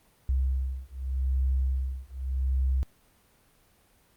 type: beating tone pair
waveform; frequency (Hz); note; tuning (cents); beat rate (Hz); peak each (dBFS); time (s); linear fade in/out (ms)
sine; 65.1 / 65.94; C2 / C2; -8 / +14; 0.84; -28 / -28; 0.29-2.83; 0
effects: pink hiss -63 dBFS RMS until 4.16 s + Opus 32 kbps